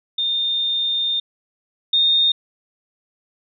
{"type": "tone pair in turn", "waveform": "sine", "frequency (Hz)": [3632, 3668], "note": ["A#7", "A#7"], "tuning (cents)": [-46, -29], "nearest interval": "unison", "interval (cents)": 17, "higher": "second", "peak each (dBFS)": [-18, -13], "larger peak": "second", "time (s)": [[0.18, 1.2], [1.93, 2.32]], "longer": "first", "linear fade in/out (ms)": 5, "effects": []}